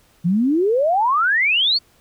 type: exponential sweep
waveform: sine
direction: up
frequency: 162.9 to 4585 Hz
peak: -14 dBFS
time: 0.24-1.79 s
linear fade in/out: 20 ms
effects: pink hiss -56 dBFS RMS until 2 s